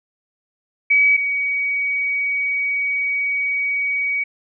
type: tone pair in turn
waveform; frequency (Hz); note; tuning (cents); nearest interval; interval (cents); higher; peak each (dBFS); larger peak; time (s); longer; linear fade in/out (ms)
sine; 2275 / 2259; C#7 / C#7; +44 / +32; unison; 12; first; -11 / -18; first; 0.9-1.17 / 1.17-4.24; second; 10
effects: none